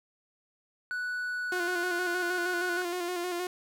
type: tone with pitch glide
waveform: triangle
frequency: 1480 to 1470.6 Hz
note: F#6 to F#6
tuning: 0 to -11 cents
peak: -29 dBFS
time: 0.91-2.82 s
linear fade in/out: 0 ms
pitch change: -11 cents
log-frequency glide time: 1.21-1.9 s
type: tone with vibrato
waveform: sawtooth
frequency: 354.4 Hz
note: F4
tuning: 25 cents sharp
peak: -27 dBFS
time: 1.52-3.47 s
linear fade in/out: 2 ms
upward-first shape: square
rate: 6.4 Hz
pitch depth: 36 cents each way
effects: none